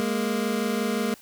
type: tone pair together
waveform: 25% pulse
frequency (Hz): 207.4 / 233.1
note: G#3 / A#3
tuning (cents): -2 / 0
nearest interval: major second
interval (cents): 202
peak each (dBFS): -23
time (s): 0-1.14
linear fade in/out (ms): 0
effects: white hiss -51 dBFS RMS until 1.21 s + high-pass 60 Hz 12 dB/octave